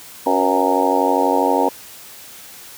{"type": "harmonic tone with a mistuned harmonic", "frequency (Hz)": 92.4, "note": "F#2", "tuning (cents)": -2, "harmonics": [3, 4, 5, 6, 7, 8, 9, 10], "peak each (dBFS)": [-21, -24, -21, -24, -24, -24, -21, -20], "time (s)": [0.26, 1.69], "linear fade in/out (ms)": 5, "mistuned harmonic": 5, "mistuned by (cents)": 53, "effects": ["white hiss -39 dBFS RMS until 2.77 s", "high-pass 60 Hz 12 dB/octave"]}